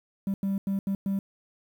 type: tone bursts at uneven times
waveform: triangle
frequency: 196 Hz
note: G3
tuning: in tune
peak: -22 dBFS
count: 5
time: 0.27-0.34 / 0.43-0.58 / 0.67-0.79 / 0.87-0.95 / 1.06-1.19 s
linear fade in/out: 2 ms
effects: tanh soft clip ceiling -19 dBFS + 9-bit